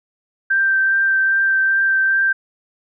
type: tone with vibrato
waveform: sine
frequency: 1568 Hz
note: G6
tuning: in tune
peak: -13 dBFS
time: 0.5-2.33 s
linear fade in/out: 10 ms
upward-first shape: triangle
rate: 2.5 Hz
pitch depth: 14 cents each way
effects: none